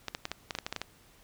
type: clicks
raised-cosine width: 0.2 ms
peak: -16 dBFS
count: 11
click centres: 0.083 / 0.149 / 0.254 / 0.316 / 0.508 / 0.551 / 0.587 / 0.665 / 0.726 / 0.763 / 0.816 s
effects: pink hiss -60 dBFS RMS until 1.23 s